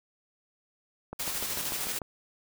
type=click train; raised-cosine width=1 ms; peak=-23 dBFS; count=7; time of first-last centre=1.13-2.018 s; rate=6.76 Hz
type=noise with tremolo; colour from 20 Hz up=white; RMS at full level=-32 dBFS; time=1.19-1.99 s; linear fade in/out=10 ms; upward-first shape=square; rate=13 Hz; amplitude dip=30%
effects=none